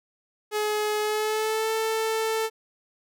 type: tone with pitch glide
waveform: sawtooth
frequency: 423.3 to 443.3 Hz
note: G#4 to A4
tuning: +33 to +13 cents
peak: -20 dBFS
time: 0.51-2.5 s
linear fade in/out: 50 ms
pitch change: +80 cents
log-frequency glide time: 1.01-1.71 s
effects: none